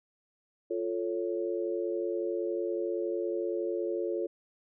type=chord; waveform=sine; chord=F augmented; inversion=none; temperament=equal; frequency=349.2 / 440 / 554.4 Hz; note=F4 / A4 / C#5; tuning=0 / 0 / 0 cents; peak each=-32 / -34 / -36 dBFS; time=0.7-4.27 s; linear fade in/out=10 ms; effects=none